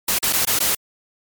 white noise with dropouts, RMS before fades -19 dBFS, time 0.08-0.75 s, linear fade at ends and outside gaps 5 ms, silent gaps 0.187-0.227 / 0.327-0.333 / 0.452-0.471 / 0.59-0.602 s, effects MP3 96 kbps

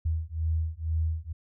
sine beating tone pair, 79.4 / 81.5 Hz, D#2 / E2, +36 / -19 cents, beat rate 2.1 Hz, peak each -29 dBFS, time 0.05-1.33 s, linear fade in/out 10 ms, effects none

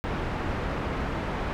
pink low-pass noise, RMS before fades -30 dBFS, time 0.04-1.53 s, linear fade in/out 0 ms, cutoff 1800 Hz, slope 12 dB/octave, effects none

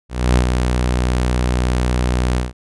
sawtooth tone with ADSR envelope, 61.74 Hz, B1, in tune, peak -6 dBFS, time 0.09-2.53 s, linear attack 270 ms, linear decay 82 ms, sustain -5 dB, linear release 160 ms, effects resampled to 24000 Hz

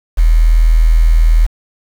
sine tone with quantisation, 40.5 Hz, E1, 30 cents flat, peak -5 dBFS, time 0.17-1.47 s, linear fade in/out 20 ms, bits 5, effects none

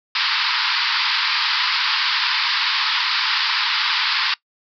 white band-pass noise, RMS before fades -20 dBFS, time 0.15-4.34 s, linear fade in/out 2 ms, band 880 to 5000 Hz, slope 96 dB/octave, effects noise-tail reverb RT60 0.1 s tail -21 dB re dry

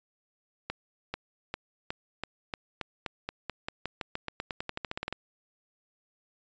accelerating click train, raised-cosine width 0.3 ms, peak -17 dBFS, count 26, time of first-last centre 0.7-5.126 s, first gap 440 ms, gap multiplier 0.91, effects resampled to 16000 Hz

